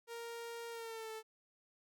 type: tone with pitch glide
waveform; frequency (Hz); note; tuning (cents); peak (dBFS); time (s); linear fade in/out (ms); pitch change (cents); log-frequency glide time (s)
sawtooth; 466.2 to 440; A#4 to A4; 0 to 0; -40; 0.07-1.23; 50; -100; 0.7-1.11
effects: none